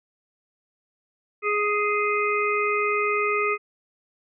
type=harmonic tone; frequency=416 Hz; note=G#4; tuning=3 cents sharp; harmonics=1 / 3 / 5 / 6; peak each=-25 / -25 / -28 / -28 dBFS; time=1.42-3.58 s; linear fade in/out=50 ms; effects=none